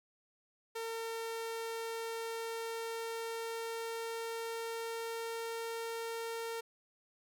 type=tone with pitch glide; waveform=sawtooth; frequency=454.8 to 458 Hz; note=A#4 to A#4; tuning=-43 to -31 cents; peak=-34 dBFS; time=0.75-6.61 s; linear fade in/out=10 ms; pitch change=+12 cents; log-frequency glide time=1.18-5.62 s; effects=none

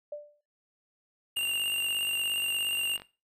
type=tone with exponential decay; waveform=sine; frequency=590 Hz; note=D5; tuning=8 cents sharp; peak=-32 dBFS; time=0.12-0.41 s; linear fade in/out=5 ms; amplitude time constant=61 ms
type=tone with vibrato; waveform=square; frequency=2800 Hz; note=F7; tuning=4 cents sharp; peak=-28 dBFS; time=1.36-2.97 s; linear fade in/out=10 ms; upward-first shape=sine; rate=17 Hz; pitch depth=29 cents each way
type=click train; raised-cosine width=0.3 ms; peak=-29 dBFS; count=81; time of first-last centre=1.37-3.019 s; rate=48.5 Hz
effects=noise-tail reverb RT60 0.3 s tail -18 dB re dry

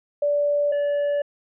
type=tone pair in turn; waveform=sine / triangle; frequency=581 / 577.3 Hz; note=D5 / D5; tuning=-19 / -30 cents; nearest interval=unison; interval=11 cents; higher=first; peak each=-18 dBFS; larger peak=neither; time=0.22-0.72 / 0.72-1.22 s; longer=neither; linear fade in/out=5 ms; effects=resampled to 8000 Hz

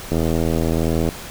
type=click train; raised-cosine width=2 ms; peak=-7 dBFS; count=80; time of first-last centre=0.12-1.089 s; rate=81.5 Hz; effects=pink hiss -34 dBFS RMS until 1.3 s

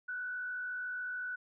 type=tone with frequency modulation; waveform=sine; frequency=1486 Hz; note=F#6; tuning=7 cents sharp; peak=-36 dBFS; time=0.08-1.36 s; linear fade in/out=10 ms; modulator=53.8 Hz; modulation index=0.48; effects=none

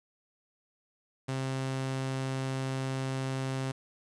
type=tone; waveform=sawtooth; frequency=132.7 Hz; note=C3; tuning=25 cents sharp; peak=-27 dBFS; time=1.28-3.72 s; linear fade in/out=10 ms; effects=resampled to 22050 Hz + 9-bit

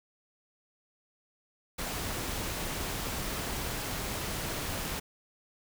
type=noise; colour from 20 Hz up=pink; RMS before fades=-35 dBFS; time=1.78-5 s; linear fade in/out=10 ms; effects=none

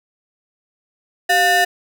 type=ring-modulated tone; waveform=square; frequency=545 Hz; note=C#5; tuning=29 cents flat; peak=-10 dBFS; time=1.29-1.65 s; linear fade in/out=10 ms; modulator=1250 Hz; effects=none

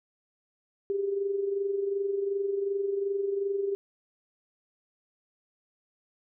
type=tone with amplitude modulation; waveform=sine; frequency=397.3 Hz; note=G4; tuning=23 cents sharp; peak=-24 dBFS; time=0.9-3.75 s; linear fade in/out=0 ms; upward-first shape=sine; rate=22.7 Hz; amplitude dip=55%; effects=none

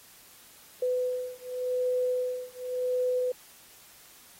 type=beating tone pair; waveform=sine; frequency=501 / 501.88 Hz; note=B4 / B4; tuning=+25 / +28 cents; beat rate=0.88 Hz; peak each=-30 dBFS; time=0.82-3.32 s; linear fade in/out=5 ms; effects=white hiss -54 dBFS RMS until 4.39 s + AAC 48 kbps

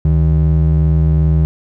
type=ring-modulated tone; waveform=triangle; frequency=113.4 Hz; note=A#2; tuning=47 cents flat; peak=-4 dBFS; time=0.05-1.45 s; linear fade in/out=0 ms; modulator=41.3 Hz; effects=none

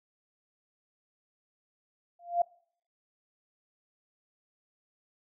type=tone with exponential growth; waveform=sine; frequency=694 Hz; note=F5; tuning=11 cents flat; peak=-19 dBFS; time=2.19-2.42 s; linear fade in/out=5 ms; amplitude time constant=50 ms; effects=noise-tail reverb RT60 0.6 s tail -25 dB re dry

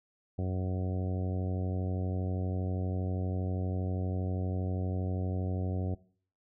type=harmonic tone; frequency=92.5 Hz; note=F#2; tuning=in tune; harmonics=1 / 2 / 3 / 4 / 5 / 6 / 7 / 8; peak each=-31 / -37 / -41 / -43 / -45 / -47 / -48 / -49 dBFS; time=0.38-5.95 s; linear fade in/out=10 ms; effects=noise-tail reverb RT60 0.5 s tail -20 dB re dry

